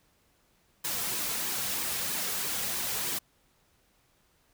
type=noise with flanger; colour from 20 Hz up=white; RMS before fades=-32 dBFS; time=0.84-3.19 s; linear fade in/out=10 ms; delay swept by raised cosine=1.4 to 3.4 ms; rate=3.1 Hz; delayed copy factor=-0.5; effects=pink hiss -68 dBFS RMS until 4.53 s